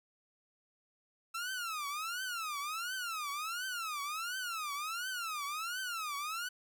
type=tone with vibrato; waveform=sawtooth; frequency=1318.5 Hz; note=E6; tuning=in tune; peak=-33 dBFS; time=1.34-6.49 s; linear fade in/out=10 ms; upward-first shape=triangle; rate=1.4 Hz; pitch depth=290 cents each way; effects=none